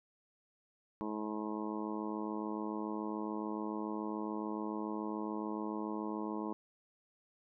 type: harmonic tone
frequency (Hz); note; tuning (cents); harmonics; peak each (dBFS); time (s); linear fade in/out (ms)
107; A2; -48; 2 / 3 / 4 / 5 / 6 / 7 / 8 / 9 / 10; -41 / -40 / -45 / -50 / -51 / -57 / -48 / -47 / -48; 1.01-6.53; 0
effects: none